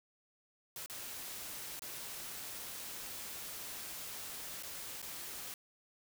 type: noise with dropouts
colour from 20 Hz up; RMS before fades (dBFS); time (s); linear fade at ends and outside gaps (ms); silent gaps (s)
white; -45; 0.76-5.54; 1; 0.861-0.898 / 1.794-1.82 / 4.626-4.633 / 5.018-5.026
effects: none